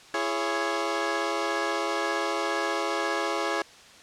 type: chord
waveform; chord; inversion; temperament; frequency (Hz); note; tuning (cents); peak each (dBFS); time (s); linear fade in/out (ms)
15% pulse; C# minor; first; equal with one note detuned; 335.6 / 415.3 / 554.4; E4 / G#4 / C#5; +31 / 0 / 0; -24; 0.14-3.62; 2
effects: white hiss -50 dBFS RMS until 4.02 s + low-pass 6000 Hz 12 dB/octave